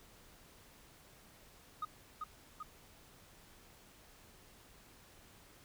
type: tone with echo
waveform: sine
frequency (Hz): 1244.5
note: D#6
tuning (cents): 0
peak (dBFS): -33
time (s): 1.82-1.85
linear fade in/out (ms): 5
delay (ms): 390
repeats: 2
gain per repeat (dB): -4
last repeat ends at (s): 2.63
effects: tanh soft clip ceiling -35 dBFS + pink hiss -61 dBFS RMS until 5.64 s